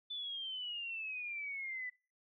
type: exponential sweep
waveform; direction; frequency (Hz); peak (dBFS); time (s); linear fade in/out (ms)
sine; down; 3520 to 1975.5; -39; 0.1-1.9; 10
effects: noise-tail reverb RT60 0.4 s tail -26 dB re dry